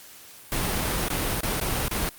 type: noise with dropouts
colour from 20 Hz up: pink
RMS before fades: -26 dBFS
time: 0.52-2.09 s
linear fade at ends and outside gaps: 0 ms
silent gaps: 1.084-1.102 / 1.406-1.433 / 1.6-1.613 / 1.882-1.912 s
effects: white hiss -47 dBFS RMS until 2.18 s + Opus 48 kbps